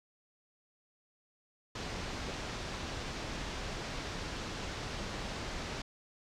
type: low-pass noise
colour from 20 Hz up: pink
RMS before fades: -40 dBFS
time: 1.75-5.82 s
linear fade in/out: 5 ms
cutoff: 6200 Hz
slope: 24 dB/octave
effects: none